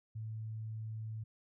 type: tone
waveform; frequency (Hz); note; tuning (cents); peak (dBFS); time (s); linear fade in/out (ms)
sine; 110; A2; 0; -39; 0.15-1.24; 10
effects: none